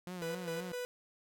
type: tone with vibrato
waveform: sawtooth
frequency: 174.2 Hz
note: F3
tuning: 4 cents flat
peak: -37 dBFS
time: 0.07-0.72 s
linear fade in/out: 0 ms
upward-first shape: sine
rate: 3.9 Hz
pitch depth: 90 cents each way
type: tone with tremolo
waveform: 45% pulse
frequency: 493.9 Hz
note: B4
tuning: in tune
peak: -37 dBFS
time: 0.22-0.85 s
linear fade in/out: 0 ms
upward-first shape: square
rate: 3.9 Hz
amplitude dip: 65%
effects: none